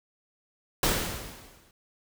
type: noise with exponential decay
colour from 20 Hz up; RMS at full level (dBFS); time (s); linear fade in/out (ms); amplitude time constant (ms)
pink; -22; 0.83-1.71; 2; 190
effects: none